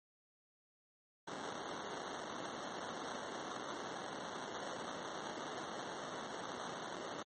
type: noise with sample-and-hold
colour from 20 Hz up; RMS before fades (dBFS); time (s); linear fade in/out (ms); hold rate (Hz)
white; -44; 1.27-7.23; 10; 2450
effects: high-pass 200 Hz 12 dB/octave + MP3 32 kbps